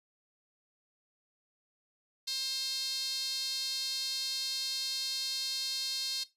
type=tone with high-pass filter; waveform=sawtooth; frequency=530 Hz; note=C5; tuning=22 cents sharp; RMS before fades=-35 dBFS; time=2.27-6.24 s; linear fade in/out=10 ms; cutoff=4200 Hz; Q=5.3; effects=noise-tail reverb RT60 0.2 s tail -17 dB re dry + resampled to 32000 Hz